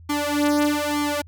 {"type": "tone with flanger", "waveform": "sawtooth", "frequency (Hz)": 293.7, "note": "D4", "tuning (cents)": 0, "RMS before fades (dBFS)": -22, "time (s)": [0.09, 1.22], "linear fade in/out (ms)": 10, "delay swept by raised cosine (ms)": [0.91, 3.61], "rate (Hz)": 1.1, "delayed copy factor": 1, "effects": ["added 84 Hz sine -42 dBFS peak until 1.27 s"]}